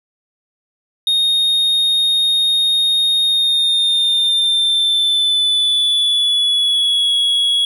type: tone with pitch glide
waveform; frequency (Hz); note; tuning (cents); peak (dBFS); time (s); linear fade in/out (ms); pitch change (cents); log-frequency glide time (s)
triangle; 3708 to 3342; A#7 to G#7; -10 to +10; -11; 1.07-7.65; 2; -180; 3.24-7.15
effects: none